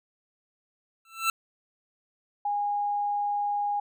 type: tone with exponential growth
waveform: 25% pulse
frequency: 1336 Hz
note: E6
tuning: 23 cents sharp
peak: -16 dBFS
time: 1.05-1.3 s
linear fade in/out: 2 ms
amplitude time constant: 53 ms
type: tone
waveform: sine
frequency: 820 Hz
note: G#5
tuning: 22 cents flat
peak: -25 dBFS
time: 2.45-3.8 s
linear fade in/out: 5 ms
effects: none